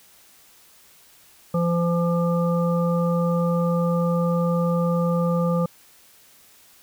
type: harmonic tone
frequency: 171.2 Hz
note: F3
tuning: 34 cents flat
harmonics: 1 / 3 / 5 / 7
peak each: -20 / -24 / -37 / -30 dBFS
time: 1.54-5.66 s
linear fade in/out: 5 ms
effects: white hiss -53 dBFS RMS until 6.82 s